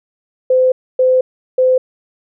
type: tone bursts at uneven times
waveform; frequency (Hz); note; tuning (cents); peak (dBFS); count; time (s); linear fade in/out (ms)
sine; 513; C5; -34; -8; 3; 0.5-0.72 / 0.99-1.21 / 1.58-1.78; 5
effects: none